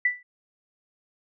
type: tone with exponential decay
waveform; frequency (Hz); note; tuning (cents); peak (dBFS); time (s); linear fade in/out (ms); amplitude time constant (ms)
sine; 1975.5; B6; 0; -16; 0.05-0.23; 5; 39
effects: none